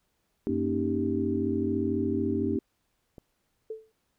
sine chord, Eb dominant seventh, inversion second, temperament equal, 233.1 / 277.2 / 311.1 / 392 Hz, Bb3 / Db4 / Eb4 / G4, 0 / 0 / 0 / 0 cents, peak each -31 dBFS, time 0.47-2.59 s, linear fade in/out 0 ms
triangle tone, 94.8 Hz, F#2, 43 cents sharp, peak -33 dBFS, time 0.49-2.57 s, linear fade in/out 10 ms
click, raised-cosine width 2 ms, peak -32 dBFS, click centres 3.182 s
sine tone with exponential decay, 440 Hz, A4, in tune, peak -30 dBFS, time 3.7-3.92 s, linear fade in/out 5 ms, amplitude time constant 46 ms
effects pink hiss -75 dBFS RMS until 4.18 s

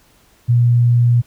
sine tone, 120 Hz, B2, 49 cents flat, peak -9 dBFS, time 0.48-1.22 s, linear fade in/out 20 ms, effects pink hiss -53 dBFS RMS until 1.26 s

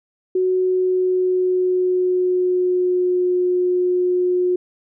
sine tone with pitch glide, 370 to 360.9 Hz, F#4 to F#4, 0 to -43 cents, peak -15 dBFS, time 0.35-4.56 s, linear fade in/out 5 ms, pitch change -43 cents, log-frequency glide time 0.57-3.32 s, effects none

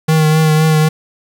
square tone with vibrato, 156.4 Hz, D#3, 9 cents sharp, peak -9 dBFS, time 0.08-0.89 s, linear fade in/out 10 ms, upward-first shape triangle, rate 3.9 Hz, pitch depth 29 cents each way, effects 7-bit

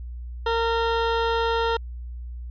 20% pulse tone, 459.6 Hz, A#4, 25 cents flat, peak -16 dBFS, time 0.46-1.77 s, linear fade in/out 5 ms, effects added 60 Hz sine -32 dBFS peak until 2.5 s + resampled to 11025 Hz

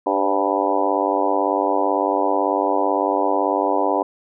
harmonic tone with a mistuned harmonic, 98 Hz, G2, in tune, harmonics 3 / 4 / 5 / 6 / 7 / 8 / 9 / 10, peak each -25 / -25 / -25 / -25 / -25 / -25 / -25 / -25 dBFS, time 0.06-4.03 s, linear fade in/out 5 ms, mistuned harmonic 5, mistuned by +45 cents, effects none

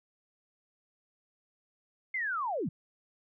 sine linear sweep, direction down, 2146 to 120.9 Hz, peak -30 dBFS, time 2.14-2.69 s, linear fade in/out 5 ms, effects none

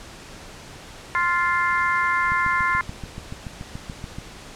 harmonic tone, 349.2 Hz, F4, in tune, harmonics 3 / 4 / 5 / 6, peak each -22 / -25 / -25 / -26 dBFS, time 1.15-2.81 s, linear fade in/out 0 ms
click train, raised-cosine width 5 ms, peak -20 dBFS, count 14, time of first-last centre 2.32-4.185 s, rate 6.97 Hz
effects pink hiss -41 dBFS RMS until 4.55 s + low-pass 8000 Hz 12 dB/octave

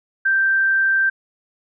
sine tone, 1568 Hz, G6, in tune, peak -14 dBFS, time 0.25-1.1 s, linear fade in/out 10 ms, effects none

